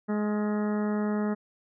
harmonic tone with a mistuned harmonic, 210 Hz, G#3, 19 cents sharp, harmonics 1 / 2 / 3 / 4 / 5 / 6 / 7 / 8 / 9, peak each -26 / -33 / -38 / -41 / -45 / -42 / -47 / -47 / -48 dBFS, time 0.08-1.35 s, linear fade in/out 20 ms, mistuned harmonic 7, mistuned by -49 cents, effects none

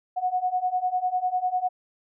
sine beating tone pair, 727 / 737 Hz, F#5 / F#5, -31 / -7 cents, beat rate 10 Hz, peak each -27 / -25 dBFS, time 0.16-1.69 s, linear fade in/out 20 ms, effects none

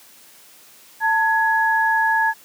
sine tone pair together, 892 / 1677 Hz, A5 / G#6, +23 / +16 cents, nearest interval major seventh, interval 1093 cents, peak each -18 dBFS, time 1-2.34 s, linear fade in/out 50 ms, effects white hiss -48 dBFS RMS until 2.44 s + high-pass 150 Hz 12 dB/octave

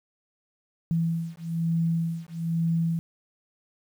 sine beating tone pair, 165.3 / 166.4 Hz, E3 / E3, +5 / +17 cents, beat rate 1.1 Hz, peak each -27 dBFS, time 0.91-2.99 s, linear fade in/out 0 ms, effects 9-bit

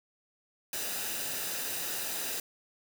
white noise with comb filter, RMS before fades -35 dBFS, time 0.73-2.4 s, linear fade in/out 2 ms, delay 0.91 ms, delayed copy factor -0.5, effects none

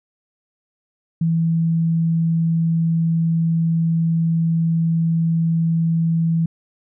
sine tone, 164.7 Hz, E3, 1 cent flat, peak -15 dBFS, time 1.21-6.46 s, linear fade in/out 5 ms, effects none

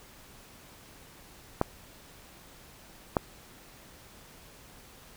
clicks, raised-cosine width 1 ms, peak -9 dBFS, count 2, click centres 1.614 / 3.168 s, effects pink hiss -53 dBFS RMS until 5.16 s

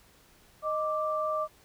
sine tone pair together, 621 / 1174.7 Hz, D#5 / D6, -3 / 0 cents, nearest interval major seventh, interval 1103 cents, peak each -30 / -30 dBFS, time 0.62-1.48 s, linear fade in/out 50 ms, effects pink hiss -60 dBFS RMS until 1.64 s

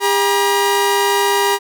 sawtooth tone pair together, 402.1 / 956.4 Hz, G4 / A#5, +44 / +44 cents, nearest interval octave + minor third, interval 1500 cents, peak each -12 dBFS, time 0-1.59 s, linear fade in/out 50 ms, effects none

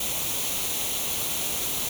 white noise with comb filter, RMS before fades -28 dBFS, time 0-1.89 s, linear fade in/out 5 ms, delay 0.3 ms, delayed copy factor +0.6, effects none

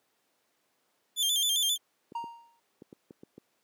sawtooth tone with vibrato, 3336 Hz, G#7, 7 cents sharp, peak -22 dBFS, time 1.16-1.78 s, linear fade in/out 50 ms, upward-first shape square, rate 7.5 Hz, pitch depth 75 cents each way
clicks, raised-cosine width 3 ms, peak -28 dBFS, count 7, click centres 2.121 / 2.241 / 2.821 / 2.928 / 3.108 / 3.234 / 3.38 s
triangle tone with exponential decay, 932.3 Hz, A#5, in tune, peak -28 dBFS, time 2.15-2.6 s, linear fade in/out 5 ms, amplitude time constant 97 ms
effects pink hiss -73 dBFS RMS until 3.63 s + high-pass 300 Hz 12 dB/octave

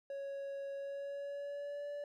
triangle tone with pitch glide, 554.4 to 578.6 Hz, C#5 to D5, 0 to -26 cents, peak -38 dBFS, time 0.1-2.04 s, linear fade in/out 2 ms, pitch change +74 cents, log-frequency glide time 0.75-1.89 s, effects none

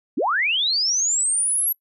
sine linear sweep, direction up, 194.9 to 11680 Hz, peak -18 dBFS, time 0.17-1.73 s, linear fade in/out 10 ms, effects noise-tail reverb RT60 0.1 s tail -23 dB re dry

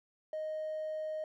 triangle tone, 622.3 Hz, D#5, in tune, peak -32 dBFS, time 0.33-1.24 s, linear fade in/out 2 ms, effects tanh soft clip ceiling -31 dBFS

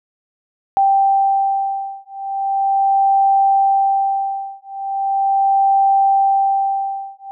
sine beating tone pair, 784 / 784.39 Hz, G5 / G5, 0 / +1 cents, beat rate 0.39 Hz, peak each -16 dBFS, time 0.77-7.31 s, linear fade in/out 0 ms, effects none

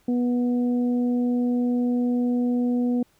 harmonic tone, 244.4 Hz, B3, 18 cents flat, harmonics 1 / 2 / 3, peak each -20 / -31 / -40 dBFS, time 0.08-3.03 s, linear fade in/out 5 ms, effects pink hiss -63 dBFS RMS until 3.19 s

